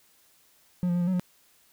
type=tone with pitch steps; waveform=triangle; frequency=179 / 174.2 / 176.7 / 174 / 186.6 / 179.5 Hz; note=F3 / F3 / F3 / F3 / F#3 / F3; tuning=+43 / -4 / +21 / -6 / +15 / +48 cents; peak=-21 dBFS; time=0.83-1.196 s; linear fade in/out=0 ms; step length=61 ms; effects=white hiss -62 dBFS RMS until 1.72 s